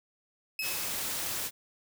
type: tone with exponential decay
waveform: 30% pulse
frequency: 2578 Hz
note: E7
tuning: 39 cents flat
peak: -27 dBFS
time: 0.59-1.15 s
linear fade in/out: 2 ms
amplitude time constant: 120 ms
type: noise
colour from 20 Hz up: white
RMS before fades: -34 dBFS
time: 0.61-1.51 s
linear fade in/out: 50 ms
effects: none

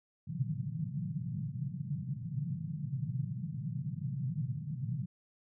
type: band-pass noise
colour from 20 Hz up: pink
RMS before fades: -37 dBFS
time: 0.27-5.06 s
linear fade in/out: 10 ms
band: 120 to 170 Hz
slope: 48 dB/octave
effects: none

